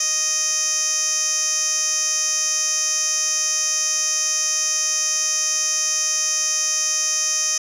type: tone with band-pass filter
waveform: 15% pulse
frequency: 622.3 Hz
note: D#5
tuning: in tune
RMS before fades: -21 dBFS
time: 0-7.58 s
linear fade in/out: 5 ms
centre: 6100 Hz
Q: 5.3
effects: none